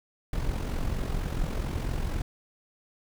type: noise with amplitude modulation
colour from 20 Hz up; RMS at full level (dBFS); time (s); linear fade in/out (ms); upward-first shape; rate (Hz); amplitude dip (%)
brown; -27; 0.33-2.22; 2; sine; 44.3; 55
effects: none